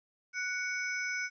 square ring-modulated tone, 1858 Hz, A#6, 6 cents flat, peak -30 dBFS, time 0.33-1.3 s, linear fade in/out 50 ms, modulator 380 Hz, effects resampled to 16000 Hz + 12-bit

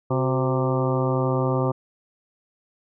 harmonic tone with a mistuned harmonic, 130.81 Hz, C3, in tune, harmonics 1 / 2 / 3 / 4 / 5 / 6 / 7 / 8 / 9, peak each -23 / -28 / -27 / -27 / -33 / -35 / -33 / -36 / -32 dBFS, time 0.1-1.72 s, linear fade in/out 10 ms, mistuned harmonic 3, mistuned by -59 cents, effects none

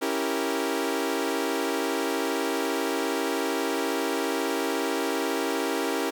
sawtooth chord, C# diminished seventh, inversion none, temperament equal, 277.2 / 329.6 / 392 / 466.2 Hz, C#4 / E4 / G4 / Bb4, 0 / 0 / 0 / 0 cents, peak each -27 dBFS, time 0.01-6.11 s, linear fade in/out 20 ms, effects none

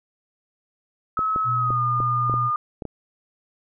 sine tone with pitch glide, 1288 to 1215.7 Hz, E6 to D#6, -41 to -41 cents, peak -20 dBFS, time 1.17-2.56 s, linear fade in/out 2 ms, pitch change -100 cents, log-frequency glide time 1.54-1.81 s
clicks, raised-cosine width 2 ms, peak -17 dBFS, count 8, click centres 1.191 / 1.361 / 1.705 / 2.003 / 2.297 / 2.34 / 2.822 / 2.853 s
sine tone, 120.5 Hz, B2, 42 cents flat, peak -25 dBFS, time 1.44-2.51 s, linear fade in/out 50 ms
effects none

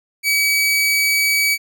sawtooth tone, 2279 Hz, C#7, 47 cents sharp, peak -11 dBFS, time 0.23-1.58 s, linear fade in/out 50 ms, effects none

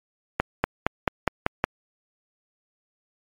accelerating click train, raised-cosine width 0.5 ms, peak -4 dBFS, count 7, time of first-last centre 0.4-1.641 s, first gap 240 ms, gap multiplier 0.94, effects MP3 96 kbps

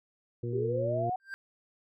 harmonic tone, 119 Hz, A#2, 36 cents sharp, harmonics 1 / 2 / 3 / 4, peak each -33 / -42 / -37 / -41 dBFS, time 0.43-1.1 s, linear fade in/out 5 ms
sine linear sweep, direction up, 370 to 755 Hz, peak -29 dBFS, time 0.53-1.16 s, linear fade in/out 5 ms
triangle tone with exponential growth, 1578 Hz, G6, 11 cents sharp, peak -31 dBFS, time 1.2-1.34 s, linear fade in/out 0 ms, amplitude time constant 30 ms
effects none

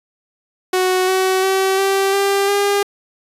sawtooth tone with pitch steps, 370 / 376.5 / 383 / 389.7 / 396.6 / 403.5 Hz, F#4 / F#4 / G4 / G4 / G4 / G#4, 0 / +30 / -40 / -10 / +20 / -50 cents, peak -10 dBFS, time 0.73-2.83 s, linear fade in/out 5 ms, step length 350 ms, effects resampled to 32000 Hz

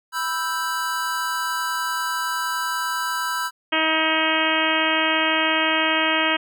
square chord, E minor, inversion second, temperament equal, 987.8 / 1318.5 / 1568 Hz, B5 / E6 / G6, 0 / 0 / 0 cents, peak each -28 / -28 / -28 dBFS, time 0.12-3.51 s, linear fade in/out 50 ms
harmonic tone, 317.3 Hz, D#4, 34 cents sharp, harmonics 1 / 2 / 3 / 4 / 5 / 6 / 7 / 8 / 9 / 10, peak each -27 / -27 / -27 / -27 / -27 / -27 / -27 / -27 / -27 / -27 dBFS, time 3.72-6.37 s, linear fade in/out 10 ms
effects none

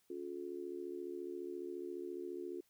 sine tone with amplitude modulation, 356.3 Hz, F4, 35 cents sharp, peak -37 dBFS, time 0.1-2.61 s, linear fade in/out 5 ms, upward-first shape sine, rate 74.5 Hz, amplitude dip 95%, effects white hiss -75 dBFS RMS until 2.69 s

